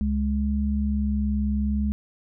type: tone pair together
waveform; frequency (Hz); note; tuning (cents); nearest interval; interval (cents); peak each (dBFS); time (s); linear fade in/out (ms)
sine; 69.3 / 208.6; C#2 / G#3; 0 / +8; octave + perfect fifth; 1908; -24; 0.01-1.92; 0
effects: none